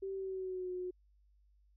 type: tone with pitch glide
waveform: sine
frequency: 387.3 to 363.5 Hz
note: G4 to F#4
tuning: -21 to -31 cents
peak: -37 dBFS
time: 0.02-0.91 s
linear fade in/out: 10 ms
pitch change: -110 cents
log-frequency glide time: 0.14-0.71 s
effects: added 50 Hz sine -65 dBFS peak until 1.76 s